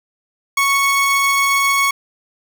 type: tone pair together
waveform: 45% pulse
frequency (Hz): 1108.7 / 2210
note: C#6 / C#7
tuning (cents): 0 / -6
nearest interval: octave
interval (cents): 1194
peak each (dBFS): -16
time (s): 0.57-1.91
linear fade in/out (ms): 5
effects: none